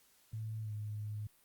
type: tone with pitch glide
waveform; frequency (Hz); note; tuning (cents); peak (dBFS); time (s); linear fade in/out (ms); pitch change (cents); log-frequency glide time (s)
sine; 110 to 105.7; A2 to G#2; 0 to +31; -38; 0.33-1.27; 5; -69; 0.61-0.72
effects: white hiss -68 dBFS RMS until 1.44 s + Opus 48 kbps